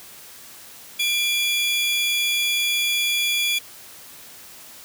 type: tone pair together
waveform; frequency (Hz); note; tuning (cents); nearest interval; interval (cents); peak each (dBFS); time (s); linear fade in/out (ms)
40% pulse; 2390 / 3384; D7 / G#7; +30 / +32; tritone; 602; -22 / -21; 0.99-3.59; 10
effects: white hiss -43 dBFS RMS until 4.84 s + high-pass 60 Hz 12 dB/octave